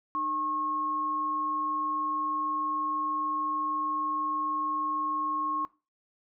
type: tone pair together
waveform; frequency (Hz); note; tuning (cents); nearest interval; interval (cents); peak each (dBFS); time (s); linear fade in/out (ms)
sine; 304.4 / 1086; D#4 / C#6; -38 / -36; octave + minor seventh; 2202; -39 / -28; 0.15-5.65; 0
effects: noise-tail reverb RT60 0.3 s tail -19 dB re dry